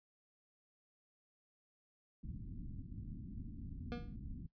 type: low-pass noise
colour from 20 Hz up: pink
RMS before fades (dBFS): -47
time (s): 2.23-4.47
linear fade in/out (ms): 5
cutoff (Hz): 280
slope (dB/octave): 48
type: tone with exponential decay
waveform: 25% pulse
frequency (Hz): 239.5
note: A#3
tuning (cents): +47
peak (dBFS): -34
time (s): 3.92-4.16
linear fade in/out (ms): 0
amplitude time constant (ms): 51
effects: noise-tail reverb RT60 0.1 s tail -19 dB re dry + resampled to 11025 Hz